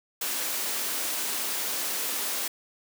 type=high-pass noise; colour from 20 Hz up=white; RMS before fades=-30 dBFS; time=0.21-2.48 s; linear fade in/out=5 ms; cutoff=220 Hz; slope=24 dB/octave; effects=none